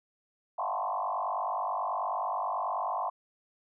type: tone with frequency modulation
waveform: sine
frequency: 880 Hz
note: A5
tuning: in tune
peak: -29 dBFS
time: 0.58-3.1 s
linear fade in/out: 10 ms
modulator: 49.3 Hz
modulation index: 4.5
effects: none